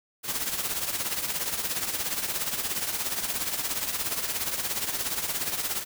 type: noise with tremolo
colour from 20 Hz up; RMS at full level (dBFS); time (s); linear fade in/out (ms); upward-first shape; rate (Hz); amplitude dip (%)
white; -27; 0.23-5.85; 50; triangle; 17; 70
effects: none